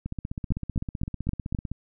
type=two click trains; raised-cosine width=5 ms; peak=-19 / -12 dBFS; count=27 / 5; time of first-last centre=0.06-1.716 / 0.52-1.548 s; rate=15.7 / 3.89 Hz; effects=none